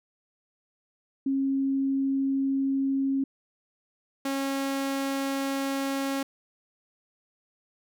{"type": "tone pair in turn", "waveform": ["sine", "sawtooth"], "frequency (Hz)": [271.3, 273.3], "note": ["C#4", "C#4"], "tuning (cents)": [-37, -24], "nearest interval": "unison", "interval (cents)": 13, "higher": "second", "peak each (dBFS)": -23, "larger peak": "neither", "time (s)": [[1.26, 3.24], [4.25, 6.23]], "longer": "neither", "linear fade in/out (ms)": 5, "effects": []}